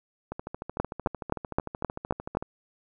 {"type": "two click trains", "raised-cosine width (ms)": 1, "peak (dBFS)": [-20, -9], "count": [29, 7], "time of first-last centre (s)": [[0.32, 2.425], [0.8, 2.371]], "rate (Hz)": [13.3, 3.82], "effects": []}